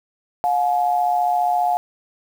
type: tone pair together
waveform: sine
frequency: 716.2 / 851 Hz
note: F5 / G#5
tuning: +43 / +42 cents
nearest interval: minor third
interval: 299 cents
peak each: -17 / -22 dBFS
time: 0.44-1.77 s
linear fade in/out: 0 ms
effects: 7-bit